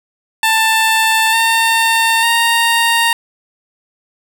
15% pulse tone with pitch steps, 887 / 907.2 / 927.9 Hz, A5 / A#5 / A#5, +14 / -47 / -8 cents, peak -4 dBFS, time 0.43-3.13 s, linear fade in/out 2 ms, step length 900 ms, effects none

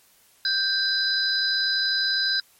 sine tone cluster, 1568 / 4008 / 4940 Hz, G6 / B7 / D#8, 0 / +25 / -13 cents, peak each -25 dBFS, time 0.45-2.4 s, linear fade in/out 2 ms, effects white hiss -58 dBFS RMS until 2.59 s + MP3 64 kbps

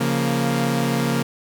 sawtooth chord, Bb minor, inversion first, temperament equal, 138.59 / 174.61 / 233.1 Hz, Db3 / F3 / Bb3, 0 / 0 / 0 cents, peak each -19 / -22 / -18 dBFS, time 0-1.23 s, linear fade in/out 10 ms, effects none

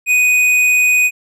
triangle tone with tanh clipping, 2489 Hz, D#7, in tune, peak -11 dBFS, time 0.06-1.11 s, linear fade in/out 50 ms, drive 15 dB, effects none

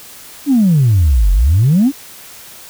sine exponential two-way sweep, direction down then up, 299.8 to 43.65 to 299.8 Hz, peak -6 dBFS, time 0.46-1.92 s, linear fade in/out 50 ms, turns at 1.32 s, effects tanh soft clip ceiling -4 dBFS + white hiss -36 dBFS RMS until 2.69 s

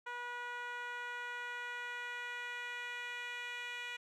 10% pulse tone with band-pass filter sweep, 485.2 Hz, B4, 31 cents flat, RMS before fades -43 dBFS, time 0.06-3.97 s, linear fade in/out 10 ms, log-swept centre 1200 to 2400 Hz, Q 1.5, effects none

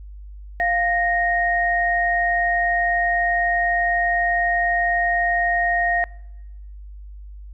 sine tone pair together, 698.5 / 1862 Hz, F5 / A#6, 0 / -2 cents, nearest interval octave + perfect fourth, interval 1698 cents, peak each -20 dBFS, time 0.6-6.04 s, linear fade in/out 0 ms, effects noise-tail reverb RT60 1.0 s tail -24 dB re dry + added 50 Hz sine -35 dBFS peak until 7.53 s

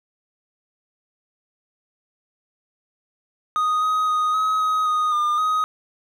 triangle tone with pitch steps, 1243 / 1257 / 1244 / 1272 / 1262 / 1241 / 1207 / 1255 Hz, D#6 / D#6 / D#6 / D#6 / D#6 / D#6 / D6 / D#6, -2 / +17 / -1 / +38 / +24 / -5 / +47 / +15 cents, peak -16 dBFS, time 3.56-5.64 s, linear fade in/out 0 ms, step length 260 ms, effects none

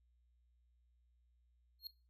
square tone with exponential growth, 4268 Hz, C8, 34 cents sharp, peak -40 dBFS, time 1.79-1.87 s, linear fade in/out 2 ms, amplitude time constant 17 ms, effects noise-tail reverb RT60 0.3 s tail -19 dB re dry + added 60 Hz sine -70 dBFS peak until 2.09 s

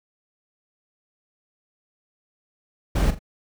brown noise with echo, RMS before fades -19 dBFS, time 2.95-3.11 s, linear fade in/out 10 ms, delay 41 ms, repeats 2, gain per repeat -11 dB, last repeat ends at 3.192 s, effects none

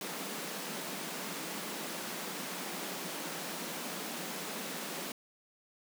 pink high-pass noise, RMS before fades -40 dBFS, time 0.01-5.12 s, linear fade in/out 2 ms, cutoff 160 Hz, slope 96 dB/octave, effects none

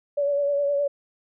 sine tone with vibrato, 570 Hz, C#5, 48 cents sharp, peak -20 dBFS, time 0.17-0.88 s, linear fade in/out 10 ms, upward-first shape sine, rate 9.7 Hz, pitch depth 30 cents each way, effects none

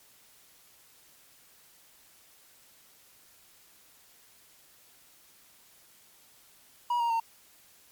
triangle tone with pitch steps, 963 / 937 / 913 Hz, B5 / A#5 / A#5, -44 / +9 / -36 cents, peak -23 dBFS, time 6.9-7.2 s, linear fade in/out 5 ms, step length 100 ms, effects white hiss -59 dBFS RMS until 7.91 s + MP3 96 kbps

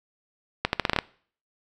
accelerating click train, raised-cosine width 0.3 ms, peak -5 dBFS, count 8, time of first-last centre 0.65-0.988 s, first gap 81 ms, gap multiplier 0.82, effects noise-tail reverb RT60 0.5 s tail -22 dB re dry

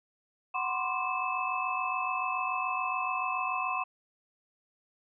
sine tone cluster, 745 / 1014 / 1061 / 1177 / 2611 Hz, F#5 / B5 / C6 / D6 / E7, +12 / +45 / +24 / +3 / -17 cents, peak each -36 / -36 / -33 / -39 / -35 dBFS, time 0.54-3.84 s, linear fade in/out 10 ms, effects none

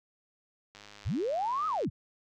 click train, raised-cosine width 0.2 ms, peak -32 dBFS, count 114, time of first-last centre 0.75-1.847 s, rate 103 Hz
sine linear two-way sweep, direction up then down, 48.95 to 1300 to 48.95 Hz, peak -28 dBFS, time 1.05-1.9 s, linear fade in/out 20 ms, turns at 1.67 s
effects none

